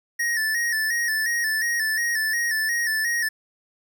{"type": "tone with vibrato", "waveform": "square", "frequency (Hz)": 1816, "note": "A#6", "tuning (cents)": -46, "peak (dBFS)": -22, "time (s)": [0.19, 3.29], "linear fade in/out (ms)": 10, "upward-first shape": "square", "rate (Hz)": 2.8, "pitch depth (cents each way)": 59, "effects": ["9-bit"]}